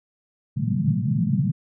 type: band-pass noise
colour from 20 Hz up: pink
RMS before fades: -22 dBFS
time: 0.56-1.52 s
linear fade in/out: 10 ms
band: 110 to 220 Hz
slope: 96 dB/octave
effects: none